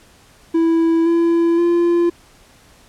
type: tone with pitch steps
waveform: triangle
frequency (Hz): 329.6 / 336.7 / 344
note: E4 / E4 / F4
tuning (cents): 0 / +37 / -26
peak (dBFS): -10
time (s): 0.54-2.1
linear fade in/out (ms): 10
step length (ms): 520
effects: pink hiss -49 dBFS RMS until 2.88 s + low-pass 11000 Hz 12 dB/octave